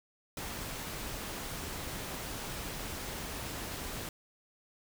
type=noise; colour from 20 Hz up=pink; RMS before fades=-40 dBFS; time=0.37-4.09 s; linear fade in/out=2 ms; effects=none